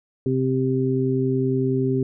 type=harmonic tone; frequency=130.81 Hz; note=C3; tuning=in tune; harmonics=1 / 2 / 3; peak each=-23 / -23 / -23 dBFS; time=0.26-2.03 s; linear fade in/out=2 ms; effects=none